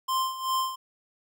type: tone with tremolo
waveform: square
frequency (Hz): 1046.5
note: C6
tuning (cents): 0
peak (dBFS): -24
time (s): 0.08-0.76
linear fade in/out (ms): 10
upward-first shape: sine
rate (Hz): 2.6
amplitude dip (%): 75
effects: none